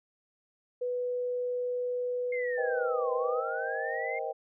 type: tone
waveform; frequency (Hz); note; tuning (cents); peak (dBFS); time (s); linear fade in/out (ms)
sine; 493.9; B4; 0; -29; 0.81-3.41; 10
type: linear two-way sweep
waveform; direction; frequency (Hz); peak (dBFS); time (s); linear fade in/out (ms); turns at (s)
sine; down then up; 2132 to 1009 to 2132; -35; 2.32-4.19; 5; 3.13
type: chord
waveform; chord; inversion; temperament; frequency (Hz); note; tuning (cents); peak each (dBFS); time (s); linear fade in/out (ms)
sine; C minor seventh; third; just; 470.9 / 523.3 / 627.9 / 784.9; Bb4 / C5 / Eb5 / G5; +18 / 0 / +16 / +2; -37; 2.57-4.33; 20
effects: none